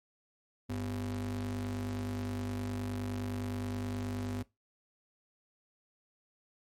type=ring-modulated tone; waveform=square; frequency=74.6 Hz; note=D2; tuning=28 cents sharp; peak=-32 dBFS; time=0.69-4.43 s; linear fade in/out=10 ms; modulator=174 Hz; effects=noise-tail reverb RT60 0.2 s tail -19 dB re dry + MP3 64 kbps